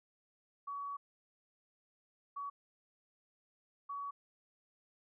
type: tone bursts at uneven times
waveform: sine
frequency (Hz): 1130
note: C#6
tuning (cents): +33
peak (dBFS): -39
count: 3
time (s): 0.67-0.97 / 2.36-2.5 / 3.89-4.11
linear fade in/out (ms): 10
effects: none